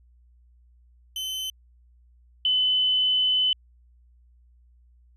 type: tone pair in turn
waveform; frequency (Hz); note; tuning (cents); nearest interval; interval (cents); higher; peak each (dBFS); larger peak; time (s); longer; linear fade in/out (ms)
40% pulse / sine; 3054 / 3021; G7 / F#7; -46 / +35; unison; 19; first; -28 / -19; second; 1.16-1.5 / 2.45-3.53; second; 2
effects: added 60 Hz sine -54 dBFS peak until 5.16 s + resampled to 32000 Hz